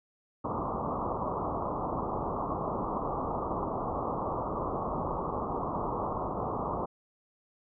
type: low-pass noise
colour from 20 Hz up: white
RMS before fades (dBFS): -33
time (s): 0.44-6.86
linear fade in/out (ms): 10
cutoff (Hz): 1200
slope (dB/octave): 96
effects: none